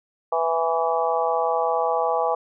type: harmonic tone with a mistuned harmonic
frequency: 165.2 Hz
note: E3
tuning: 4 cents sharp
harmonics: 3 / 4 / 5 / 6 / 7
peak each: -25 / -25 / -24 / -30 / -28 dBFS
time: 0.32-2.35 s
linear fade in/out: 5 ms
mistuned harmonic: 7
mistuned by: -16 cents
effects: none